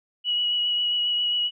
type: tone with vibrato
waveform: sine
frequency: 2923 Hz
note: F#7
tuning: 22 cents flat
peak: -21 dBFS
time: 0.24-1.51 s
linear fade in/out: 50 ms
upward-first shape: sine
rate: 7.4 Hz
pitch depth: 14 cents each way
effects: none